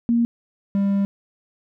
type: tone pair in turn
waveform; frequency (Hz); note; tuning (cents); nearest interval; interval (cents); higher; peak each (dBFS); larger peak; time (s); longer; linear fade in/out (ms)
sine / triangle; 234.6 / 198.59; A#3 / G3; +11 / +23; minor third; 288; first; -15; neither; 0.09-0.25 / 0.75-1.05; second; 0
effects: none